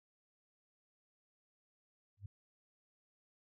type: tone with exponential growth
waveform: sine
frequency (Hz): 99.9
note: G2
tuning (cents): +33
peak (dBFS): -40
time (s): 2.17-2.26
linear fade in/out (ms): 5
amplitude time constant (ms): 18
effects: none